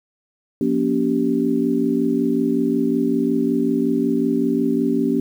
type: tone cluster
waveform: sine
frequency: 175.3 / 238.5 / 283.9 / 387.7 Hz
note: F3 / A#3 / C#4 / G4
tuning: +7 / +40 / +41 / -19 cents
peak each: -28 / -20 / -20 / -23 dBFS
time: 0.61-5.2 s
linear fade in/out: 2 ms
effects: 8-bit